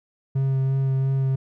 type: tone with vibrato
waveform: triangle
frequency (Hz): 134.2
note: C3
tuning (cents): +44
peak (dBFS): -17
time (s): 0.35-1.36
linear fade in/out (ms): 10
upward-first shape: sine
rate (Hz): 2.9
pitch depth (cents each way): 13
effects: none